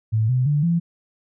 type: tone with pitch steps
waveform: sine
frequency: 110 / 127.09 / 146.83 / 169.64 Hz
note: A2 / C3 / D3 / E3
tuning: 0 / -50 / 0 / +50 cents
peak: -16 dBFS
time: 0.12-0.8 s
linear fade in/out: 20 ms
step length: 170 ms
effects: none